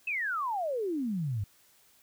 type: exponential sweep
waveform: sine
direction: down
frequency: 2668 to 94.8 Hz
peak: -29 dBFS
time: 0.07-1.44 s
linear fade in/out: 5 ms
effects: white hiss -63 dBFS RMS until 2.02 s